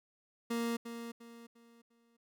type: tone with echo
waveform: 30% pulse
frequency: 233.1 Hz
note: A#3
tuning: in tune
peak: -30 dBFS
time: 0.5-0.77 s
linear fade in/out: 10 ms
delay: 350 ms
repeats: 4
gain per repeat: -9 dB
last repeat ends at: 2.17 s
effects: none